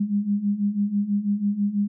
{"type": "beating tone pair", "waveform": "sine", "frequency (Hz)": [200, 206.1], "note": ["G3", "G#3"], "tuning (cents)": [35, -13], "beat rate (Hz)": 6.1, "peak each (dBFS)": [-26, -22], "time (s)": [0, 1.88], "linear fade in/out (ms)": 10, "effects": []}